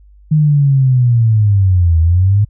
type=linear two-way sweep; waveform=sine; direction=down then up; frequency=155.9 to 79.9 to 105.9 Hz; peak=-7 dBFS; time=0.31-2.45 s; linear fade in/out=10 ms; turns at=2 s; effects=added 50 Hz sine -40 dBFS peak until 2.49 s